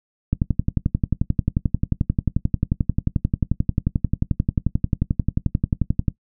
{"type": "click train", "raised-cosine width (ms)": 5, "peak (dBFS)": -6, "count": 66, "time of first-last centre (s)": [0.33, 6.082], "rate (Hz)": 11.3, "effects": ["noise-tail reverb RT60 0.1 s tail -17 dB re dry"]}